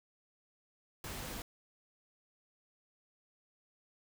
pink noise, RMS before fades -43 dBFS, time 1.04-1.42 s, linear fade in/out 2 ms, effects none

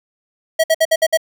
square tone bursts, 644 Hz, E5, 41 cents flat, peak -11 dBFS, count 6, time 0.59-1.174 s, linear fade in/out 10 ms, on 49 ms, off 58 ms, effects none

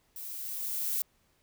violet noise with level ramp, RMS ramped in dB -42 to -30 dBFS, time 0.16-1.02 s, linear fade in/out 2 ms, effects pink hiss -70 dBFS RMS until 1.42 s

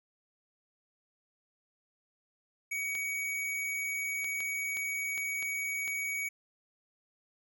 square tone, 2255 Hz, C#7, 29 cents sharp, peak -33 dBFS, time 2.71-6.29 s, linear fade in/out 10 ms
clicks, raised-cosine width 0.2 ms, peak -27 dBFS, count 7, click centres 2.952 / 4.244 / 4.405 / 4.77 / 5.178 / 5.426 / 5.878 s
effects none

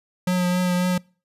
square tone with vibrato, 180.2 Hz, F#3, 45 cents flat, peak -19 dBFS, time 0.27-0.98 s, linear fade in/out 5 ms, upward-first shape triangle, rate 3.7 Hz, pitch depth 20 cents each way, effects noise-tail reverb RT60 0.4 s tail -26 dB re dry + resampled to 32000 Hz

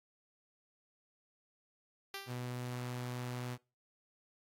5% pulse tone with exponential decay, 393.8 Hz, G4, 8 cents sharp, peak -28 dBFS, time 2.14-2.57 s, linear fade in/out 1 ms, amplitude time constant 93 ms
sawtooth tone, 123.6 Hz, B2, 2 cents sharp, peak -35 dBFS, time 2.26-3.58 s, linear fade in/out 50 ms
effects noise-tail reverb RT60 0.3 s tail -23 dB re dry + AAC 48 kbps

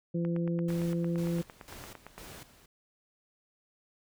harmonic tone, 170.2 Hz, F3, 44 cents flat, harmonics 1 / 2 / 3, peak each -29 / -35 / -39 dBFS, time 0.14-1.42 s, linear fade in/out 10 ms
click train, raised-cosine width 0.5 ms, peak -29 dBFS, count 18, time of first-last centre 0.25-2.18 s, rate 8.81 Hz
pink noise with tremolo, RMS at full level -47 dBFS, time 0.68-2.66 s, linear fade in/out 5 ms, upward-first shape square, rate 2 Hz, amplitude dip 75%
effects none

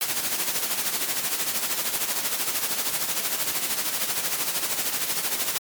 white noise with tremolo, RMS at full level -24 dBFS, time 0.01-5.58 s, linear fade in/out 2 ms, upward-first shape sine, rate 13 Hz, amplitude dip 55%, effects high-pass 150 Hz 12 dB/octave + MP3 96 kbps

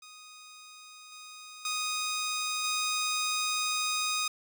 10% pulse tone with level steps, 1244.5 Hz, D#6, in tune, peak -40 / -37 / -22 / -20 dBFS, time 0.02-4.28 s, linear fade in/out 5 ms, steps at 1.12 / 1.65 / 2.64 s, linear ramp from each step 2 ms, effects none

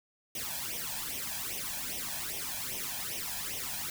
white noise with flanger, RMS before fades -37 dBFS, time 0.35-3.9 s, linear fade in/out 2 ms, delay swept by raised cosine 0.33 to 1.24 ms, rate 2.5 Hz, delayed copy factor +0.8, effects none

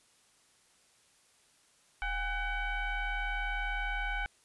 sine tone with frequency modulation, 730 Hz, F#5, 24 cents flat, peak -31 dBFS, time 2.02-4.26 s, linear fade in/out 0 ms, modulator 770 Hz, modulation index 2.1, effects white hiss -66 dBFS RMS until 4.44 s + resampled to 24000 Hz

